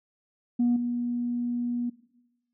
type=tone with level steps; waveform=sine; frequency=241.2 Hz; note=B3; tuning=41 cents flat; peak=-19 / -26 dBFS; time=0.59-1.9 s; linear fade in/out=10 ms; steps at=0.76 s; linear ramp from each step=5 ms; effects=noise-tail reverb RT60 1.0 s tail -19 dB re dry + tanh soft clip ceiling -17 dBFS